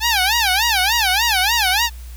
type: tone with vibrato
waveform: 10% pulse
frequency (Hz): 836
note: G#5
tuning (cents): +11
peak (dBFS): -6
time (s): 0-1.9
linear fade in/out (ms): 50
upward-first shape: sine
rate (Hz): 3.4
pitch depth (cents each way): 230
effects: added 60 Hz sine -31 dBFS peak until 2.16 s + white hiss -46 dBFS RMS until 2.16 s